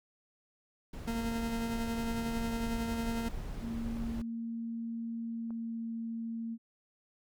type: noise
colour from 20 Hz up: brown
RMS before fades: -40 dBFS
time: 0.93-4.22 s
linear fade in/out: 5 ms
type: tone with tremolo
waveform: 40% pulse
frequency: 230 Hz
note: A#3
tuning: 23 cents flat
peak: -31 dBFS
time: 1.07-3.29 s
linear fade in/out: 10 ms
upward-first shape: sine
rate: 11 Hz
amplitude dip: 30%
type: clicks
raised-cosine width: 1 ms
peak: -38 dBFS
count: 3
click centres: 2.639 / 3.97 / 5.506 s
type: tone with pitch glide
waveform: sine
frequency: 230 to 228.4 Hz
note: A#3 to A#3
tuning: -23 to -35 cents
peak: -35 dBFS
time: 3.6-6.58 s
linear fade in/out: 50 ms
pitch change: -12 cents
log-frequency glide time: 5.19-5.89 s
effects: none